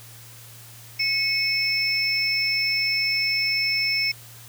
sine tone cluster, 2196 / 2546 / 5300 Hz, C#7 / D#7 / E8, -17 / +39 / +9 cents, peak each -24 / -31 / -23 dBFS, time 0.99-4.12 s, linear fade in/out 10 ms, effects added 116 Hz sine -46 dBFS peak until 4.48 s + white hiss -46 dBFS RMS until 4.48 s

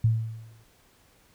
sine tone with exponential decay, 112.1 Hz, A2, 33 cents sharp, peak -16 dBFS, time 0.04-0.64 s, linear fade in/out 5 ms, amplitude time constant 130 ms, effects pink hiss -61 dBFS RMS until 1.34 s

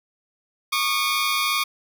15% pulse tone pair together, 1108.7 / 1211.3 Hz, C#6 / D#6, 0 / -47 cents, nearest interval major second, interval 153 cents, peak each -17 dBFS, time 0.72-1.64 s, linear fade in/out 10 ms, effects none

